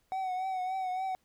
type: tone with vibrato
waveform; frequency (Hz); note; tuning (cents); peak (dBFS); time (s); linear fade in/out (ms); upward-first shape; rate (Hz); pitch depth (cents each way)
triangle; 749; F#5; +21; -29; 0.12-1.15; 0; triangle; 3.5; 48
effects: pink hiss -73 dBFS RMS until 1.24 s